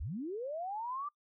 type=linear sweep; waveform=sine; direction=up; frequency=46.99 to 1194 Hz; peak=-36 dBFS; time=0-1.09 s; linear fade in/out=10 ms; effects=noise-tail reverb RT60 0.1 s tail -23 dB re dry